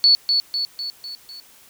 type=tone with echo; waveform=sine; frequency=4435 Hz; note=C#8; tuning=in tune; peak=-10 dBFS; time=0.04-0.15 s; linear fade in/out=0 ms; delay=250 ms; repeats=5; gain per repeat=-5 dB; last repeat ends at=1.4 s; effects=white hiss -50 dBFS RMS until 1.69 s